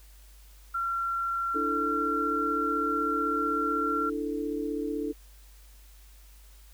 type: tone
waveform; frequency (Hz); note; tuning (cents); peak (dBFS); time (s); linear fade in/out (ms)
sine; 1367; F6; -37; -27; 0.74-4.1; 10
type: chord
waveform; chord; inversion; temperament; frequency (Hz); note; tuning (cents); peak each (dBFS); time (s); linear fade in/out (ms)
sine; D suspended second; none; equal; 293.7 / 329.6 / 440; D4 / E4 / A4; 0 / 0 / 0; -32 / -35 / -33; 1.54-5.13; 20
effects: added 50 Hz sine -50 dBFS peak until 6.73 s + white hiss -59 dBFS RMS until 6.73 s